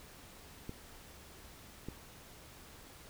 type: clicks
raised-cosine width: 3 ms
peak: -28 / -28 dBFS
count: 2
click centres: 0.694 / 1.886 s
effects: added 74 Hz sine -63 dBFS peak until 3.09 s + pink hiss -55 dBFS RMS until 3.09 s